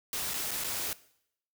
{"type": "noise with dropouts", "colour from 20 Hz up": "white", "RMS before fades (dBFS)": -34, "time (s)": [0.13, 0.93], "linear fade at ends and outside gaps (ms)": 1, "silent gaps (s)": [[0.336, 0.34], [0.509, 0.514], [0.638, 0.643]], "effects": ["noise-tail reverb RT60 0.7 s tail -19 dB re dry"]}